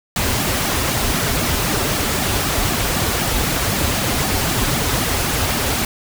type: noise with flanger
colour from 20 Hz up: pink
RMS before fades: -19 dBFS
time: 0.16-5.85 s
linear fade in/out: 2 ms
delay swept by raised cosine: 1.9 to 6.5 ms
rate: 3.9 Hz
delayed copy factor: -0.85
effects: none